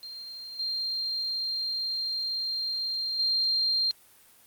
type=tone with level steps; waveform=sine; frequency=4186 Hz; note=C8; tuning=in tune; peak=-38 / -28 / -23 dBFS; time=0.03-3.91 s; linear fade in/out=0 ms; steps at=0.59 / 3.19 s; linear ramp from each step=5 ms; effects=white hiss -57 dBFS RMS until 4.46 s + Opus 32 kbps